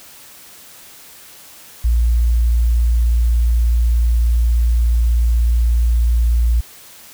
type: tone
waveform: sine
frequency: 58.3 Hz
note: A#1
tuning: 1 cent sharp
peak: -11 dBFS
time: 1.84-6.61 s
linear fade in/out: 10 ms
effects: white hiss -41 dBFS RMS until 7.13 s